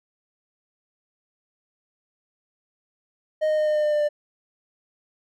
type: tone with pitch steps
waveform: triangle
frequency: 620 / 616.1 / 612.2 / 608.3 / 604.4 / 600.6 / 596.8 / 593 Hz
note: D#5 / D#5 / D#5 / D#5 / D5 / D5 / D5 / D5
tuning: -6 / -17 / -28 / -39 / +50 / +39 / +28 / +17 cents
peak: -17 dBFS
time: 3.41-4.09 s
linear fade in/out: 20 ms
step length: 85 ms
effects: none